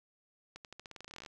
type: accelerating click train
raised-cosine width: 0.2 ms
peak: -30 dBFS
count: 19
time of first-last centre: 0.56-1.262 s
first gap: 88 ms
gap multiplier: 0.89
effects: none